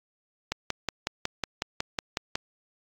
click train, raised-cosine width 0.2 ms, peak -10 dBFS, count 11, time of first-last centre 0.52-2.355 s, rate 5.45 Hz, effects AAC 48 kbps

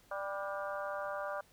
harmonic tone with a mistuned harmonic, 197.1 Hz, G3, 10 cents sharp, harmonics 3 / 4 / 5 / 6 / 7 / 8, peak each -39 / -45 / -46 / -43 / -45 / -50 dBFS, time 0.11-1.41 s, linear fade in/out 5 ms, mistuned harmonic 7, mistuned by +60 cents, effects pink hiss -65 dBFS RMS until 1.52 s

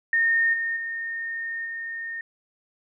sine tone with level steps, 1833 Hz, A#6, 30 cents flat, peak -18 / -24 / -28 / -30 dBFS, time 0.13-2.21 s, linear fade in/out 2 ms, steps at 0.53 / 0.76 / 1.65 s, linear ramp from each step 10 ms, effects none

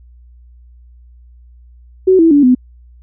sine tone with pitch steps, 375.1 / 328.4 / 287.6 / 251.8 Hz, F#4 / E4 / D4 / B3, +24 / -6 / -36 / +34 cents, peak -5 dBFS, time 2.07-2.55 s, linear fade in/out 10 ms, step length 120 ms, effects added 60 Hz sine -39 dBFS peak until 3.02 s

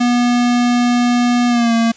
square tone with pitch glide, 242.7 to 229.5 Hz, B3 to A#3, -30 to -27 cents, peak -12 dBFS, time 0-1.92 s, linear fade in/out 10 ms, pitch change -97 cents, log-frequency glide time 1.48-1.74 s, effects white hiss -43 dBFS RMS until 1.96 s + resampled to 16000 Hz

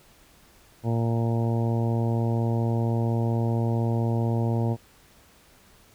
harmonic tone, 115.7 Hz, A#2, 13 cents flat, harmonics 1 / 2 / 3 / 4 / 5 / 6 / 7 / 8, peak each -23 / -29 / -33 / -35 / -37 / -39 / -40 / -41 dBFS, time 0.83-4.77 s, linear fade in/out 50 ms, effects pink hiss -56 dBFS RMS until 5.94 s

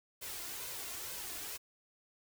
white noise with flanger, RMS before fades -43 dBFS, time 0.21-1.58 s, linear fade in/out 20 ms, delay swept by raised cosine 1.9 to 2.9 ms, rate 2.2 Hz, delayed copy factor +0.55, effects none

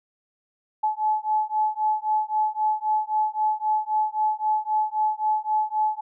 sine beating tone pair, 857 / 860.8 Hz, A5 / A5, -46 / -38 cents, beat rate 3.8 Hz, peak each -24 dBFS, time 0.83-6.01 s, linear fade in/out 10 ms, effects none

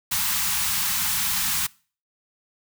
white band-stop noise, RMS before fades -24 dBFS, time 0.11-1.67 s, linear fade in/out 10 ms, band 230 to 800 Hz, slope 96 dB/octave, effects noise-tail reverb RT60 0.4 s tail -23 dB re dry

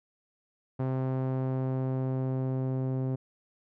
sawtooth tone with low-pass filter sweep, 130.81 Hz, C3, in tune, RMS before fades -30 dBFS, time 0.79-3.16 s, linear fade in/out 10 ms, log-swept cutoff 910 to 490 Hz, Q 0.74, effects none

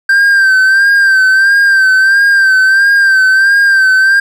triangle tone with vibrato, 1572 Hz, G6, 4 cents sharp, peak -3 dBFS, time 0.09-4.2 s, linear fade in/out 5 ms, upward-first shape sine, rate 1.5 Hz, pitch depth 52 cents each way, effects none

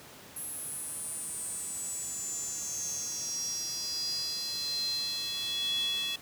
square tone with high-pass filter sweep, 374.9 Hz, F#4, 23 cents sharp, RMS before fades -35 dBFS, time 0.36-6.16 s, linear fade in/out 5 ms, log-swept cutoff 11000 to 3100 Hz, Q 9.7, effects pink hiss -50 dBFS RMS until 6.21 s + high-pass 100 Hz 12 dB/octave

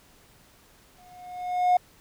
triangle tone with exponential growth, 722 Hz, F#5, 43 cents flat, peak -12 dBFS, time 0.98-1.77 s, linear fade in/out 5 ms, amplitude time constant 170 ms, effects tanh soft clip ceiling -12 dBFS + pink hiss -57 dBFS RMS until 2 s

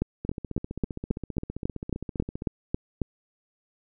two click trains, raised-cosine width 3 ms, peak -20 / -12 dBFS, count 34 / 12, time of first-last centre 0.25-2.421 / 0.02-3.017 s, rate 15.2 / 3.67 Hz, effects none

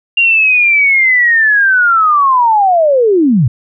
sine linear sweep, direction down, 2794 to 104.7 Hz, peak -6 dBFS, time 0.17-3.48 s, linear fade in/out 5 ms, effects none

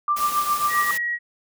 sine tone with tremolo, 1182 Hz, D6, 11 cents sharp, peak -16 dBFS, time 0.08-0.91 s, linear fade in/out 2 ms, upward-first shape triangle, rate 7.4 Hz, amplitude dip 80%
white noise, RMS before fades -31 dBFS, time 0.16-0.98 s, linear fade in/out 10 ms
sine tone, 1907 Hz, A#6, 39 cents sharp, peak -22 dBFS, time 0.68-1.19 s, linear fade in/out 50 ms
effects none

